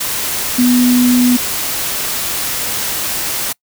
sine tone in noise, 246.9 Hz, B3, in tune, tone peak -8 dBFS, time 0.58-1.37 s, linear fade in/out 10 ms, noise white, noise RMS -19 dBFS, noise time 0-3.53 s, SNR +8 dB, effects noise-tail reverb RT60 0.1 s tail -25 dB re dry

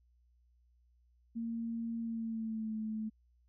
sine tone with pitch glide, 229.9 to 217.8 Hz, A#3 to A3, -24 to -17 cents, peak -35 dBFS, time 1.35-3.1 s, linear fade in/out 20 ms, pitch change -93 cents, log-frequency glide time 2-2.75 s, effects added 60 Hz sine -66 dBFS peak until 3.48 s

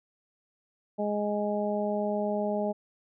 harmonic tone, 207.7 Hz, G#3, in tune, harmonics 1 / 2 / 3 / 4, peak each -31 / -33 / -30 / -36 dBFS, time 0.98-2.73 s, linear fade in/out 20 ms, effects none

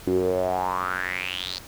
sawtooth tone with band-pass filter sweep, 91.7 Hz, F#2, 15 cents flat, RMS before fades -26 dBFS, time 0.07-1.59 s, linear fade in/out 5 ms, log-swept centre 320 to 4600 Hz, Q 6.6, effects pink hiss -44 dBFS RMS until 1.67 s

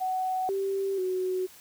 sine tone with pitch steps, 747 / 390.3 / 370.3 Hz, F#5 / G4 / F#4, +16 / -8 / +1 cents, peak -26 dBFS, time 0-1.47 s, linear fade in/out 20 ms, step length 490 ms, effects white hiss -52 dBFS RMS until 1.6 s

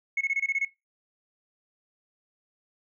sine tone bursts, 2189 Hz, C#7, 22 cents flat, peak -22 dBFS, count 8, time 0.17-0.65 s, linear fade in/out 5 ms, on 39 ms, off 24 ms, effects noise-tail reverb RT60 0.2 s tail -17 dB re dry + tanh soft clip ceiling -19 dBFS

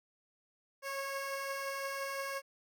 15% pulse beating tone pair, 543 / 548.8 Hz, C#5 / C#5, -36 / -17 cents, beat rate 5.8 Hz, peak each -40 / -31 dBFS, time 0.82-2.42 s, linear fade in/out 50 ms, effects none

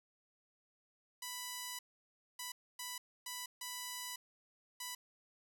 5% pulse tone bursts at uneven times, 990 Hz, B5, 4 cents sharp, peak -30 dBFS, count 6, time 1.22-1.79 / 2.39-2.52 / 2.79-2.98 / 3.26-3.46 / 3.61-4.16 / 4.8-4.95 s, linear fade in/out 5 ms, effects none

